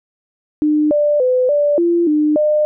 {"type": "tone with pitch steps", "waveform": "sine", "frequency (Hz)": [302, 590, 506, 584, 342.7, 301.9, 604], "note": ["D4", "D5", "B4", "D5", "F4", "D4", "D5"], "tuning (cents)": [48, 8, 42, -10, -33, 48, 48], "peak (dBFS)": -11, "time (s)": [0.62, 2.65], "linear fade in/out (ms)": 0, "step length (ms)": 290, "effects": []}